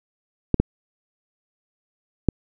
clicks, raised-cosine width 3 ms, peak -3 dBFS, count 3, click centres 0.543 / 0.6 / 2.287 s, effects none

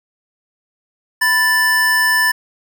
square tone pair together, 987.8 / 1760 Hz, B5 / A6, 0 / 0 cents, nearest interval minor seventh, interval 1000 cents, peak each -22 / -13 dBFS, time 1.21-2.32 s, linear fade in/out 10 ms, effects none

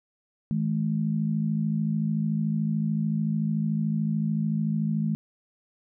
sine tone pair together, 160 / 213.6 Hz, D#3 / G#3, +49 / +49 cents, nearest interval perfect fourth, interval 500 cents, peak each -26 / -26 dBFS, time 0.51-5.15 s, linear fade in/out 0 ms, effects none

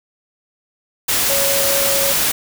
sine tone in noise, 554.4 Hz, C#5, in tune, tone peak -20 dBFS, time 1.29-2.13 s, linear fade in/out 10 ms, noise white, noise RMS -17 dBFS, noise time 1.08-2.32 s, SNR -6 dB, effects none

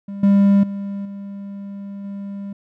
triangle tone with level steps, 199.3 Hz, G3, 29 cents sharp, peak -25 / -8 / -22 / -27 / -25 dBFS, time 0.08-2.53 s, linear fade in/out 5 ms, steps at 0.23 / 0.63 / 1.05 / 2.04 s, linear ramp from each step 5 ms, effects none

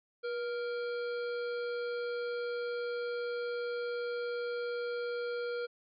harmonic tone with a mistuned harmonic, 466.2 Hz, A#4, in tune, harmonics 1 / 3 / 5 / 7 / 9 / 10, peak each -34 / -42 / -52 / -54 / -53 / -58 dBFS, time 0.23-5.67 s, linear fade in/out 20 ms, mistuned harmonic 1, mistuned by +55 cents, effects none

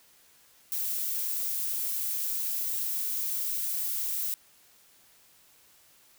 violet noise, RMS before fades -31 dBFS, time 0.72-4.34 s, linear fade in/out 0 ms, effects white hiss -60 dBFS RMS until 6.18 s

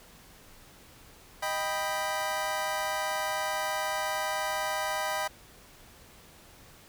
25% pulse chord, Eb augmented, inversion none, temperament equal with one note detuned, 622.3 / 788.1 / 987.8 Hz, Eb5 / G5 / B5, 0 / +9 / 0 cents, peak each -30 dBFS, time 1.42-5.28 s, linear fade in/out 10 ms, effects pink hiss -54 dBFS RMS until 6.88 s

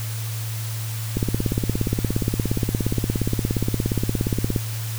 click train, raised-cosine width 3 ms, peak -8 dBFS, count 59, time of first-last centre 1.17-4.562 s, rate 17.1 Hz, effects added 111 Hz sine -26 dBFS peak until 4.98 s + white hiss -35 dBFS RMS until 4.98 s

